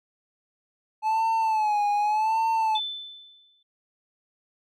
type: tone with vibrato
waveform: triangle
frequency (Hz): 861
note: A5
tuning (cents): -38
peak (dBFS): -19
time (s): 1.02-2.8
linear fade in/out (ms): 50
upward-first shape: sine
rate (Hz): 0.86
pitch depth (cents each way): 79
type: tone with exponential decay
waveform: sine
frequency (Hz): 3520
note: A7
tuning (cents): 0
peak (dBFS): -24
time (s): 2.75-3.63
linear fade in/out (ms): 5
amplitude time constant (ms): 190
effects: none